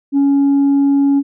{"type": "tone", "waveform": "sine", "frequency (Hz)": 279.4, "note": "C#4", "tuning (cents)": 14, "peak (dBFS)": -7, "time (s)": [0.12, 1.23], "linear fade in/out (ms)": 50, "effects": ["tanh soft clip ceiling -8 dBFS"]}